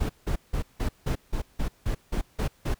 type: noise bursts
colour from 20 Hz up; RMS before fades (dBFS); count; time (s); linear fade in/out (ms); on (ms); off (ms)
brown; -26; 11; 0-2.745; 10; 95; 170
effects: pink hiss -61 dBFS RMS until 2.79 s